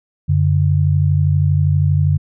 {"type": "tone pair together", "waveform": "sine", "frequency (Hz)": [92.5, 145.01], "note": ["F#2", "D3"], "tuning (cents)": [0, -22], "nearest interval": "minor sixth", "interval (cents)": 778, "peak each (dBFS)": -14, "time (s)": [0.28, 2.18], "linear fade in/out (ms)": 20, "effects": []}